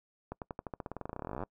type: accelerating click train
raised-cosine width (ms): 1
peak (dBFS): -24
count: 30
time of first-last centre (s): 0.32-1.436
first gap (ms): 98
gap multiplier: 0.92
effects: noise-tail reverb RT60 0.1 s tail -25 dB re dry